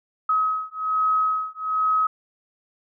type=beating tone pair; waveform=sine; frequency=1273 / 1274.2 Hz; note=D#6 / D#6; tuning=+39 / +41 cents; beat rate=1.2 Hz; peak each=-23 dBFS; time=0.29-2.07 s; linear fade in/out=5 ms; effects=none